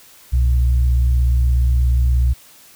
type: tone pair together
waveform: sine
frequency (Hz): 63.7 / 120.51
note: C2 / B2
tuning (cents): -46 / -42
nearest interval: major seventh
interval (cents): 1104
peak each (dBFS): -12 / -24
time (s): 0.32-2.34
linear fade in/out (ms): 20
effects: white hiss -46 dBFS RMS until 2.75 s